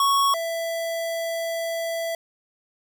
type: tone pair in turn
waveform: square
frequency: 1108.7 / 664.2 Hz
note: C#6 / E5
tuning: 0 / +13 cents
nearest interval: major sixth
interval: 887 cents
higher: first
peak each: -18 / -26 dBFS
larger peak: first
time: 0-0.34 / 0.34-2.15 s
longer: second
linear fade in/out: 2 ms
effects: none